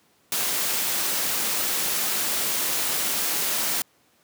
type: noise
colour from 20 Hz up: white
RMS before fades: -25 dBFS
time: 0.32-3.82 s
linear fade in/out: 2 ms
effects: pink hiss -62 dBFS RMS until 4.23 s + high-pass 150 Hz 12 dB/octave